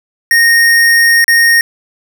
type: tone with dropouts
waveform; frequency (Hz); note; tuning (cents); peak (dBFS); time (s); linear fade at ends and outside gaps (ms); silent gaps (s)
square; 1855; A#6; -9; -6; 0.31-1.61; 1; 1.243-1.28
effects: none